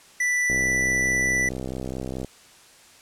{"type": "tone", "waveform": "square", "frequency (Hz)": 1975.5, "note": "B6", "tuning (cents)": 0, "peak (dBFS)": -21, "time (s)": [0.2, 1.49], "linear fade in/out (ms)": 5}
{"type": "click train", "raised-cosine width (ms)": 2, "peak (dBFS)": -18, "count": 114, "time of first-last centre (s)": [0.5, 2.247], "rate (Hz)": 64.7}
{"effects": ["white hiss -51 dBFS RMS until 3.01 s", "low-pass 9000 Hz 12 dB/octave"]}